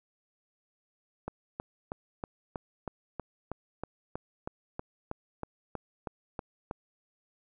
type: click train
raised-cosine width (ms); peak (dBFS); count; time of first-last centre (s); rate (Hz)
1; -21; 18; 1.28-6.711; 3.13
effects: none